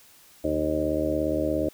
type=harmonic tone with a mistuned harmonic; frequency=77.2 Hz; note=D#2; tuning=13 cents flat; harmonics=1 / 2 / 3 / 4 / 5 / 6 / 7 / 8; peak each=-34 / -39 / -37 / -27 / -33 / -39 / -29 / -29 dBFS; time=0.44-1.69 s; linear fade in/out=5 ms; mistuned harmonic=2; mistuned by=-43 cents; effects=white hiss -54 dBFS RMS until 1.73 s